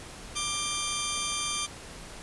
10% pulse tone pair together, 1185 / 3168 Hz, D6 / G7, +15 / +18 cents, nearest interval octave + perfect fourth, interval 1703 cents, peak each -23 dBFS, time 0.35-1.67 s, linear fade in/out 20 ms, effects pink hiss -44 dBFS RMS until 2.22 s + resampled to 24000 Hz

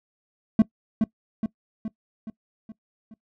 triangle tone with echo, 220 Hz, A3, in tune, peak -10 dBFS, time 0.59-0.62 s, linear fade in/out 2 ms, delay 420 ms, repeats 6, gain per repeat -5 dB, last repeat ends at 3.14 s, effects noise-tail reverb RT60 0.1 s tail -21 dB re dry

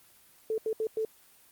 sine tone bursts at uneven times, 440 Hz, A4, in tune, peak -27 dBFS, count 4, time 0.5-0.58 / 0.66-0.73 / 0.8-0.87 / 0.97-1.05 s, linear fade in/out 2 ms, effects white hiss -59 dBFS RMS until 1.51 s + Opus 24 kbps

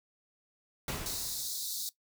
pink noise with exponential decay, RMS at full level -34 dBFS, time 0.88-1.76 s, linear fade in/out 2 ms, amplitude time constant 190 ms
pink high-pass noise, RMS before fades -37 dBFS, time 1.06-1.89 s, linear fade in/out 0 ms, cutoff 3700 Hz, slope 96 dB/octave
effects noise-tail reverb RT60 0.1 s tail -17 dB re dry

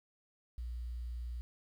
sine tone with quantisation, 59.8 Hz, A#1, 45 cents sharp, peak -38 dBFS, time 0.58-1.41 s, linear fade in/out 0 ms, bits 11, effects none

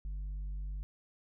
sine tone with tanh clipping, 49 Hz, G1, in tune, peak -37 dBFS, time 0.05-0.83 s, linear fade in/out 0 ms, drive 4 dB, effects none

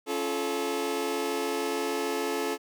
sawtooth chord, Db augmented, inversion none, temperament just, 277.2 / 346.5 / 433.1 Hz, Db4 / F4 / A4, 0 / -14 / -27 cents, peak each -30 / -30 / -26 dBFS, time 0.06-2.58 s, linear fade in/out 50 ms, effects none

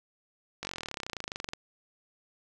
slowing click train, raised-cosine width 0.2 ms, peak -18 dBFS, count 30, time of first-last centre 0.63-1.534 s, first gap 20 ms, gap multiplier 1.03, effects none

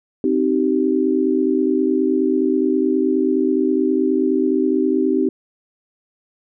sine chord, C minor, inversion none, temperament equal with one note detuned, 261.6 / 311.1 / 385.9 Hz, C4 / Eb4 / G4, 0 / 0 / -27 cents, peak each -19 dBFS, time 0.24-5.29 s, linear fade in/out 2 ms, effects none

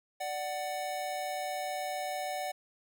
square tone pair together, 590 / 745.5 Hz, D5 / F#5, +8 / +13 cents, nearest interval major third, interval 405 cents, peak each -39 / -36 dBFS, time 0.2-2.52 s, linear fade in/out 10 ms, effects none

